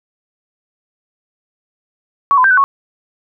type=tone with pitch steps; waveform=sine; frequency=1122 / 1014 / 1575 / 1497 / 1104 Hz; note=C#6 / B5 / G6 / F#6 / C#6; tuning=+21 / +45 / +8 / +20 / -7 cents; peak=-7 dBFS; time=2.31-2.64 s; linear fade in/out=0 ms; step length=66 ms; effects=none